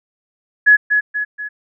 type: tone with echo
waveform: sine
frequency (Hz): 1690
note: G#6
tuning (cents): +30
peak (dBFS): -5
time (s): 0.66-0.77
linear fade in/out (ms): 20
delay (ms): 240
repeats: 3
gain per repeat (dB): -6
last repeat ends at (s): 1.49
effects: none